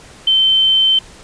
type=tone; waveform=sine; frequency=3092 Hz; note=G7; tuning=24 cents flat; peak=-9 dBFS; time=0.27-0.99 s; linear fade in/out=5 ms; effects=pink hiss -40 dBFS RMS until 1.23 s + resampled to 22050 Hz